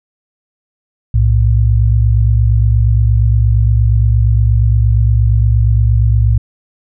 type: tone pair together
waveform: sine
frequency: 62.3 / 110.86 Hz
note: B1 / A2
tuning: +16 / +13 cents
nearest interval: minor seventh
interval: 997 cents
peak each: -10 dBFS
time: 1.14-6.38 s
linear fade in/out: 5 ms
effects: none